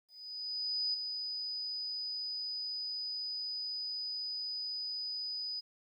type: tone with ADSR envelope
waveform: sine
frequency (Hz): 4978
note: D#8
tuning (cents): 0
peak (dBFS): -30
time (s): 0.08-5.61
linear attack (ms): 860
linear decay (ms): 4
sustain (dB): -6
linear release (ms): 20
effects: 12-bit